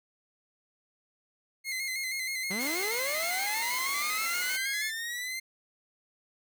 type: tone with vibrato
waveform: sawtooth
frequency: 2099 Hz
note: C7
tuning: 5 cents sharp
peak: -28 dBFS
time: 1.64-4.92 s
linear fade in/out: 50 ms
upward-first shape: square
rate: 6.3 Hz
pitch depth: 42 cents each way
type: linear sweep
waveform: sawtooth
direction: up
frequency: 176.8 to 2100 Hz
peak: -30 dBFS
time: 2.5-5.4 s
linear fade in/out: 10 ms
type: high-pass noise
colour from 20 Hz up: white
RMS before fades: -38 dBFS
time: 2.6-4.57 s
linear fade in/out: 10 ms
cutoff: 250 Hz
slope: 12 dB/octave
effects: none